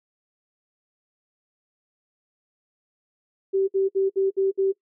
sine tone bursts, 387.1 Hz, G4, 22 cents flat, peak -18 dBFS, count 6, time 3.53-4.725 s, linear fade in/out 20 ms, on 150 ms, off 59 ms, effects noise-tail reverb RT60 0.1 s tail -20 dB re dry

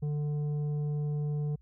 sine tone with tanh clipping, 148.1 Hz, D3, 15 cents sharp, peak -30 dBFS, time 0.02-1.56 s, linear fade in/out 10 ms, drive 7 dB, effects added 60 Hz sine -56 dBFS peak until 1.61 s

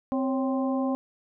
harmonic tone with a mistuned harmonic, 261.3 Hz, C4, 2 cents flat, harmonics 1 / 2 / 3 / 4, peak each -25 / -31 / -35 / -37 dBFS, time 0.12-0.95 s, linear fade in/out 0 ms, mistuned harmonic 2, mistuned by +85 cents, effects none

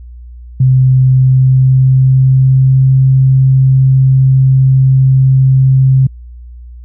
sine tone with pitch glide, 130 to 132.43 Hz, C3 to C3, -11 to +21 cents, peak -4 dBFS, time 0.6-6.07 s, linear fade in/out 5 ms, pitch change +32 cents, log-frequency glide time 1.06-2.92 s, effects added 60 Hz sine -28 dBFS peak until 6.84 s

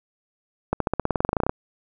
accelerating click train, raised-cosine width 1 ms, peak -7 dBFS, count 17, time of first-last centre 0.73-1.495 s, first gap 73 ms, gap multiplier 0.94, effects none

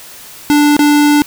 square tone with dropouts, 293.7 Hz, D4, in tune, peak -7 dBFS, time 0.5-1.22 s, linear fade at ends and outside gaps 0 ms, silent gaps 0.766-0.792 s, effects white hiss -34 dBFS RMS until 1.26 s

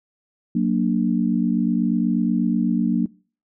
sine chord, Gb augmented, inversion none, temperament equal, 185 / 233.1 / 293.7 Hz, Gb3 / Bb3 / D4, 0 / 0 / 0 cents, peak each -21 / -20 / -24 dBFS, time 0.55-3.06 s, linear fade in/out 5 ms, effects noise-tail reverb RT60 0.4 s tail -23 dB re dry

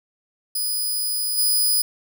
5% pulse tone with level steps, 4978 Hz, D#8, in tune, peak -15 / -10 dBFS, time 0.55-1.82 s, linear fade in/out 5 ms, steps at 1.37 s, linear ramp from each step 20 ms, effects none

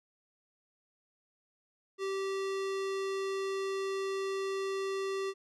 square tone, 388.5 Hz, G4, 16 cents flat, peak -33 dBFS, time 1.98-5.34 s, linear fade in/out 50 ms, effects low-pass 7000 Hz 12 dB/octave

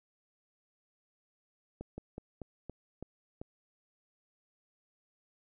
slowing click train, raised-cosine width 2 ms, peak -28 dBFS, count 7, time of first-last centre 1.81-3.415 s, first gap 170 ms, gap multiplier 1.18, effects none

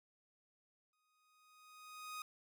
sawtooth tone with exponential growth, 1247 Hz, D#6, 3 cents sharp, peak -39 dBFS, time 0.93-2.22 s, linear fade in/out 2 ms, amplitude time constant 280 ms, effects none

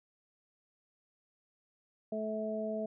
harmonic tone, 216.9 Hz, A3, 25 cents flat, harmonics 1 / 2 / 3, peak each -38 / -40 / -36 dBFS, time 2.12-2.86 s, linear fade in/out 5 ms, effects none

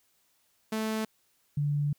sawtooth / sine tone pair in turn, 218.9 / 145.59 Hz, A3 / D3, -9 / -15 cents, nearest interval perfect fifth, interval 706 cents, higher first, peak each -25 dBFS, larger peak neither, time 0.72-1.05 / 1.57-1.93 s, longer second, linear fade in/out 5 ms, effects white hiss -70 dBFS RMS until 1.98 s

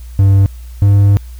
triangle tone pair in turn, 98 / 100.41 Hz, G2 / G2, 0 / +42 cents, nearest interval unison, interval 42 cents, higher second, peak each -3 dBFS, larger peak neither, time 0.19-0.46 / 0.82-1.17 s, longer second, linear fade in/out 0 ms, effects added 60 Hz sine -27 dBFS peak until 1.39 s + white hiss -46 dBFS RMS until 1.39 s

